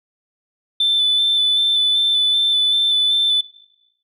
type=tone with vibrato; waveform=sine; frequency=3520 Hz; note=A7; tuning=in tune; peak=-12 dBFS; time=0.8-3.41 s; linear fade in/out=5 ms; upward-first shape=square; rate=2.6 Hz; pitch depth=14 cents each way; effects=noise-tail reverb RT60 0.9 s tail -21 dB re dry + tanh soft clip ceiling -10 dBFS